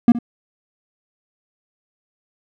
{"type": "tone with echo", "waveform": "triangle", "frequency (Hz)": 237.2, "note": "A#3", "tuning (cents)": 30, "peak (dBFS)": -4, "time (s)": [0.08, 0.12], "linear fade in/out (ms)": 2, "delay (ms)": 68, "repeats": 1, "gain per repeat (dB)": -15, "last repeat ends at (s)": 0.188, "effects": []}